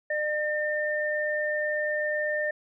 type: tone pair together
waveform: sine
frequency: 603 / 1807 Hz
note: D5 / A6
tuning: +46 / +46 cents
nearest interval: octave + perfect fifth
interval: 1900 cents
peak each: -28 dBFS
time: 0.1-2.51 s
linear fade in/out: 5 ms
effects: none